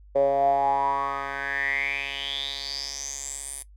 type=tone with band-pass filter sweep; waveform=10% pulse; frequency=138.59 Hz; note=C#3; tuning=in tune; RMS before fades=-27 dBFS; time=0.15-3.63 s; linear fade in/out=10 ms; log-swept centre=530 to 10000 Hz; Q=8.5; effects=noise-tail reverb RT60 0.1 s tail -17 dB re dry + added 50 Hz sine -47 dBFS peak until 3.76 s